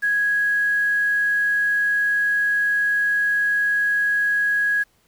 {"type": "tone with quantisation", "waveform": "sine", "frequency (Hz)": 1661.2, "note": "G#6", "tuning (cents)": 0, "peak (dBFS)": -17, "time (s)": [0.02, 4.84], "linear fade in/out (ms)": 20, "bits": 7, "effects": ["pink hiss -62 dBFS RMS until 5.07 s"]}